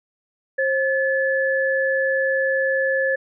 sine tone pair together, 532.8 / 1725 Hz, C5 / A6, +31 / -35 cents, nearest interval octave + minor sixth, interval 2034 cents, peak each -20 / -21 dBFS, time 0.58-3.16 s, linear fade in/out 10 ms, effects none

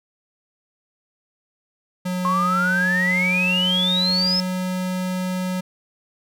square tone with pitch glide, 181.9 to 183.91 Hz, F#3 to F#3, -29 to -10 cents, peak -23 dBFS, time 2.05-5.61 s, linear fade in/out 10 ms, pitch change +19 cents, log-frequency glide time 3.21-4.49 s
sine exponential sweep, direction up, 1064 to 5274 Hz, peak -18 dBFS, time 2.25-4.4 s, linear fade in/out 0 ms
effects none

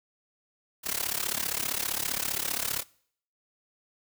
white noise with amplitude modulation, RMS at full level -27 dBFS, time 0.83-2.84 s, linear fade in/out 50 ms, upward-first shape sine, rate 35.2 Hz, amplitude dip 90%, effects noise-tail reverb RT60 0.6 s tail -23 dB re dry

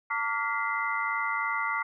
sine tone cluster, 903 / 1150 / 1404 / 1959 / 2062 Hz, A5 / D6 / F6 / B6 / C7, +45 / -37 / +9 / -15 / -26 cents, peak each -34 / -31 / -33 / -37 / -33 dBFS, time 0.1-1.83 s, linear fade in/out 10 ms, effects none

